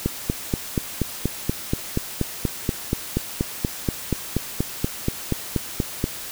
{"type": "click train", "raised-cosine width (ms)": 3, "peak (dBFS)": -7, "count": 26, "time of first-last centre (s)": [0.06, 6.041], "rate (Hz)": 4.18, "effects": ["white hiss -34 dBFS RMS until 6.31 s"]}